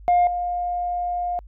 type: tone with level steps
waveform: sine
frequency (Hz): 708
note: F5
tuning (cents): +23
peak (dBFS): -12 / -22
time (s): 0.08-1.39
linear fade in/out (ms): 0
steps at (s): 0.27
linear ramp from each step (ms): 2
effects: tanh soft clip ceiling -12 dBFS + added 50 Hz sine -40 dBFS peak until 1.47 s